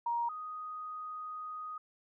sine tone pair in turn, 942 / 1246.2 Hz, A#5 / D#6, +18 / +2 cents, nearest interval perfect fourth, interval 484 cents, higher second, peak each -30 / -39 dBFS, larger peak first, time 0.06-0.29 / 0.29-1.78 s, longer second, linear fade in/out 5 ms, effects none

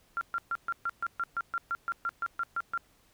sine tone bursts, 1380 Hz, F6, 21 cents flat, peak -28 dBFS, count 16, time 0.17-2.776 s, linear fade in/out 0 ms, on 41 ms, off 130 ms, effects pink hiss -65 dBFS RMS until 3.13 s

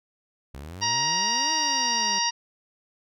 sawtooth exponential two-way sweep, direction up then down, 63.3 to 322.9 to 192.5 Hz, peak -33 dBFS, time 0.54-2.19 s, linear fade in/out 5 ms, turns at 1.52 s
harmonic tone, 943 Hz, A#5, 20 cents sharp, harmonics 1 / 2 / 3 / 4 / 5 / 6, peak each -27 / -32 / -31 / -36 / -28 / -27 dBFS, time 0.81-2.31 s, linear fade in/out 20 ms
effects none

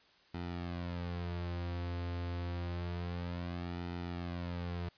sawtooth tone with flanger, 87.31 Hz, F2, in tune, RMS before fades -39 dBFS, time 0.34-4.89 s, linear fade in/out 5 ms, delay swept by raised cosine 1.8 to 5.2 ms, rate 0.28 Hz, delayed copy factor -0.65, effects white hiss -65 dBFS RMS until 4.97 s + resampled to 11025 Hz

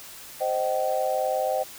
sine chord, C minor, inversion none, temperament equal with one note detuned, 523.3 / 622.3 / 766.1 Hz, C5 / Eb5 / G5, 0 / 0 / -40 cents, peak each -27 dBFS, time 0.4-1.64 s, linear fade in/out 20 ms, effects white hiss -43 dBFS RMS until 1.78 s

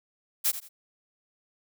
blue noise with echo, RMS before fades -24 dBFS, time 0.44-0.52 s, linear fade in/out 20 ms, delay 85 ms, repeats 2, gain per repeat -12 dB, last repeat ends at 0.69 s, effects none

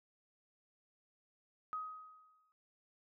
sine tone with exponential decay, 1259 Hz, D#6, 20 cents sharp, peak -36 dBFS, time 1.73-2.52 s, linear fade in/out 0 ms, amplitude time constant 170 ms, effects none

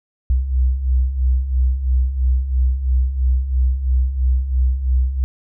sine beating tone pair, 61.74 / 64.74 Hz, B1 / C2, 0 / -18 cents, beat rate 3 Hz, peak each -21 / -15 dBFS, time 0.3-5.24 s, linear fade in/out 0 ms, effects none

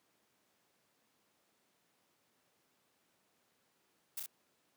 blue noise with echo, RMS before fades -40 dBFS, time 4.17-4.2 s, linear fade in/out 5 ms, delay 31 ms, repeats 2, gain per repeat -2 dB, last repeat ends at 4.262 s, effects pink hiss -75 dBFS RMS until 4.76 s + high-pass 200 Hz 12 dB/octave

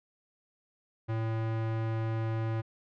square tone, 112.1 Hz, A2, 33 cents sharp, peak -30 dBFS, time 1.08-2.62 s, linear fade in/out 20 ms, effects low-pass 2000 Hz 12 dB/octave

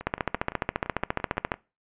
two click trains, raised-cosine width 0.5 ms, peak -21 / -9 dBFS, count 10 / 22, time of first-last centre 0.01-1.541 / 0.07-1.518 s, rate 5.88 / 14.5 Hz, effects noise-tail reverb RT60 0.3 s tail -22 dB re dry + resampled to 8000 Hz

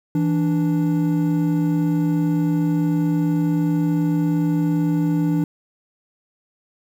triangle tone pair together, 164.81 / 294 Hz, E3 / D4, 0 / +2 cents, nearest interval minor seventh, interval 1002 cents, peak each -17 / -18 dBFS, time 0.15-5.44 s, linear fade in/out 2 ms, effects 8-bit

